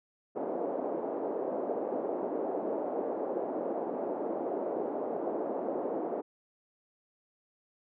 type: band-pass noise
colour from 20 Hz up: white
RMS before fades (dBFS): -34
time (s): 0.35-6.22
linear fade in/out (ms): 20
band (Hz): 280 to 640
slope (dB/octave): 24
effects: none